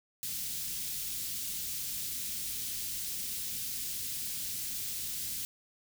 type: band-stop noise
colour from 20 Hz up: white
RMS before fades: -37 dBFS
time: 0.23-5.45 s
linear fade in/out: 0 ms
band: 200 to 3400 Hz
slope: 12 dB/octave
effects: none